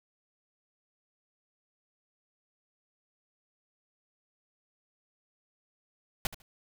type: noise with echo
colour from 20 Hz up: pink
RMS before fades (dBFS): -29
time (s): 6.25-6.27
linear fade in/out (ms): 2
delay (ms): 75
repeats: 2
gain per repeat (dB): -15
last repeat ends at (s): 6.42
effects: none